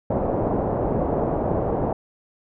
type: low-pass noise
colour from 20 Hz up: white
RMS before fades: -23 dBFS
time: 0.1-1.93 s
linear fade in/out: 5 ms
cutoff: 710 Hz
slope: 24 dB/octave
effects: none